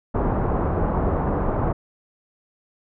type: low-pass noise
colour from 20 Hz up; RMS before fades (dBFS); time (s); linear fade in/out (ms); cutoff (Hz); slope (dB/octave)
pink; -22; 0.14-1.73; 10; 1100; 24
effects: none